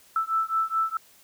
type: beating tone pair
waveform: sine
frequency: 1318.5 / 1323.2 Hz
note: E6 / E6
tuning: 0 / +6 cents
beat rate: 4.7 Hz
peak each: -26 dBFS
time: 0.16-0.97 s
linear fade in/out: 2 ms
effects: white hiss -56 dBFS RMS until 1.23 s